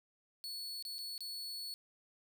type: tone with dropouts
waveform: 40% pulse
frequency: 4412 Hz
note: C#8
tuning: 9 cents flat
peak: -40 dBFS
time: 0.44-1.74 s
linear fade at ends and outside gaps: 0 ms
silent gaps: 0.825-0.851 / 0.983-0.989 / 1.179-1.206 s
effects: none